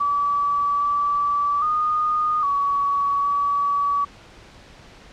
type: tone with pitch steps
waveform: sine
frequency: 1149 / 1156 / 1228 / 1129 / 1141 Hz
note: D6 / D6 / D#6 / C#6 / C#6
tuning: -38 / -28 / -23 / +31 / +50 cents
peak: -18 dBFS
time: 0-4.05 s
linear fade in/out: 10 ms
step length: 810 ms
effects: pink hiss -46 dBFS RMS until 5.12 s + low-pass 5000 Hz 12 dB/octave